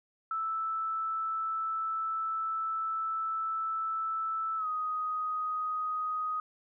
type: tone with pitch glide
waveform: sine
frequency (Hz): 1317 to 1251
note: E6 to D#6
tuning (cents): -2 to +9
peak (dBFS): -30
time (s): 0.31-6.4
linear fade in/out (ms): 2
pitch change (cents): -89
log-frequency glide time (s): 4.57-4.67
effects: none